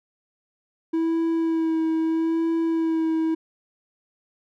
triangle tone with vibrato, 325.5 Hz, E4, 22 cents flat, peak -18 dBFS, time 0.93-3.35 s, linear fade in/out 10 ms, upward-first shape sine, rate 0.78 Hz, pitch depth 21 cents each way, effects none

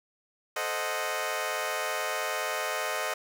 15% pulse chord, A diminished seventh, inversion none, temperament equal, 440 / 523.3 / 622.3 / 740 Hz, A4 / C5 / Eb5 / Gb5, 0 / 0 / 0 / 0 cents, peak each -31 / -29 / -26 / -30 dBFS, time 0.56-3.14 s, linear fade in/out 5 ms, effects none

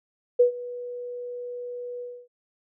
sine tone with ADSR envelope, 488.8 Hz, B4, 18 cents flat, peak -12 dBFS, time 0.39-2.28 s, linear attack 12 ms, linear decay 110 ms, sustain -20 dB, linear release 270 ms, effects none

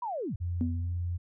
sine linear sweep, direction down, 1008 to 65.8 Hz, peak -31 dBFS, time 0.02-0.36 s, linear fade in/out 5 ms
sine tone, 87.5 Hz, F2, 4 cents sharp, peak -29 dBFS, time 0.4-1.18 s, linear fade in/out 20 ms
sine tone with exponential decay, 246.4 Hz, B3, 4 cents flat, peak -24 dBFS, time 0.61-0.98 s, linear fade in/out 0 ms, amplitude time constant 79 ms
effects tanh soft clip ceiling -17 dBFS

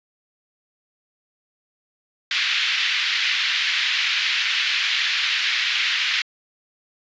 pink band-pass noise, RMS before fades -22 dBFS, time 2.31-6.22 s, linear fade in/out 2 ms, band 1900 to 4100 Hz, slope 24 dB/octave, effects resampled to 16000 Hz

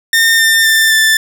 sawtooth tone with pitch steps, 1819 / 1801.2 / 1783.6 / 1766.2 Hz, A#6 / A6 / A6 / A6, -43 / +40 / +23 / +6 cents, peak -4 dBFS, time 0.13-1.17 s, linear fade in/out 2 ms, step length 260 ms, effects none

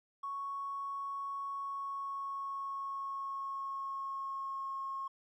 triangle tone with pitch glide, 1108.7 to 1083.4 Hz, C#6 to C#6, 0 to -40 cents, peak -33 dBFS, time 0.23-5.08 s, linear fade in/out 10 ms, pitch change -40 cents, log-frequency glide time 1.48-4.75 s, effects tanh soft clip ceiling -35 dBFS

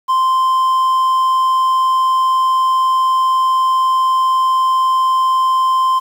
triangle tone, 1042 Hz, C6, 7 cents flat, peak -9 dBFS, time 0.08-6 s, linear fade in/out 20 ms, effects 7-bit

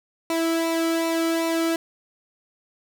sawtooth tone with flanger, 329.4 Hz, E4, 1 cent flat, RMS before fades -23 dBFS, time 0.3-1.76 s, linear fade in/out 2 ms, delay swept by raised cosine 0.61 to 1.14 ms, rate 2.6 Hz, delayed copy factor -0.6, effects none

